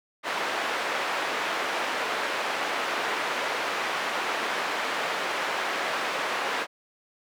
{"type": "band-pass noise", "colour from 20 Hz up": "white", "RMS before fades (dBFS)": -29, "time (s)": [0.23, 6.67], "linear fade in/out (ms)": 50, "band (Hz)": [410, 1900], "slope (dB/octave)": 12, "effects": []}